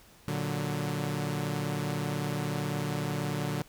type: chord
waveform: sawtooth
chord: Bb augmented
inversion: none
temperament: equal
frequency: 116.54 / 146.83 / 185 Hz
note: Bb2 / D3 / F#3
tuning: 0 / 0 / 0 cents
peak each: -33 / -28 / -32 dBFS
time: 0.28-3.62 s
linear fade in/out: 0 ms
effects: pink hiss -57 dBFS RMS until 3.68 s